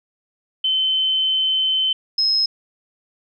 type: tone pair in turn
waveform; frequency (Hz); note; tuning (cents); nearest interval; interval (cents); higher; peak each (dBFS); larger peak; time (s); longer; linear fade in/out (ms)
sine; 3068 / 5147; G7 / E8; -38 / -42; major sixth; 896; second; -16 / -15; second; 0.64-1.93 / 2.18-2.46; first; 5
effects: none